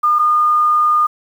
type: tone pair in turn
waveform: sine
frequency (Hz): 1212 / 1218.2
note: D#6 / D#6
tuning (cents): -46 / -37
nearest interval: unison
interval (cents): 9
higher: second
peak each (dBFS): -10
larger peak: neither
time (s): 0.03-0.19 / 0.19-1.07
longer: second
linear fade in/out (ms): 10
effects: 7-bit